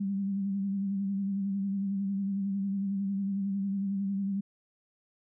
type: tone with vibrato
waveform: sine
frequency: 196.9 Hz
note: G3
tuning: 8 cents sharp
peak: -28 dBFS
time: 0-4.41 s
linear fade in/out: 10 ms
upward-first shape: sine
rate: 11 Hz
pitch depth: 37 cents each way
effects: none